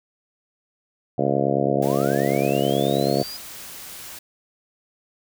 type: harmonic tone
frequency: 69.3 Hz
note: C#2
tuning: in tune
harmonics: 2 / 3 / 4 / 5 / 6 / 7 / 8 / 9 / 10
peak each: -27 / -27 / -27 / -27 / -27 / -27 / -27 / -27 / -27 dBFS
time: 1.18-3.23 s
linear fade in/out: 5 ms
type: linear sweep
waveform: sine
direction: up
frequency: 291.4 to 4980 Hz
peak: -33 dBFS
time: 1.65-3.37 s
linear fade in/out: 5 ms
type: noise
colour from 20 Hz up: white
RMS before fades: -38 dBFS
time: 1.82-4.19 s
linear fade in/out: 5 ms
effects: none